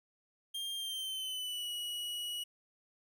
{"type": "tone with pitch glide", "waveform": "45% pulse", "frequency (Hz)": [3200, 2918], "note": ["G7", "F#7"], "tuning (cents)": [35, -25], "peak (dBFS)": -37, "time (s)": [0.54, 2.44], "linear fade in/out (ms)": 10, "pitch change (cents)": -160, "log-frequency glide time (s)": [0.76, 1.71], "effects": []}